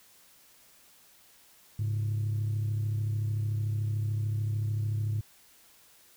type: tone pair together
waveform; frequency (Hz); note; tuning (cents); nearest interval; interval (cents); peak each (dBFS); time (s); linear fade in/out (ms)
sine; 105.37 / 138.9; G#2 / C#3; +26 / +4; perfect fourth; 478; -26 / -36; 1.79-5.21; 5
effects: tanh soft clip ceiling -24 dBFS + white hiss -59 dBFS RMS until 6.16 s